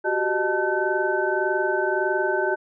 sine tone cluster, 368.4 / 390.1 / 612 / 879 / 1524 Hz, F#4 / G4 / D#5 / A5 / G6, -7 / -8 / -29 / -2 / -49 cents, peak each -26 / -27 / -27 / -28 / -26 dBFS, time 0.04-2.56 s, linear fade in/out 20 ms, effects none

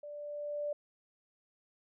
sine tone with level ramp, 587.3 Hz, D5, in tune, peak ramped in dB -43 to -32 dBFS, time 0.03-0.73 s, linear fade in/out 5 ms, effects none

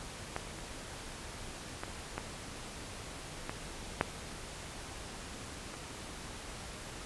clicks, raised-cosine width 0.5 ms, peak -19 / -30 / -22 / -20 / -21 / -11 / -28 dBFS, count 7, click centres 0.364 / 0.588 / 1.835 / 2.18 / 3.495 / 4.011 / 5.74 s, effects pink hiss -45 dBFS RMS until 7.05 s + resampled to 24000 Hz

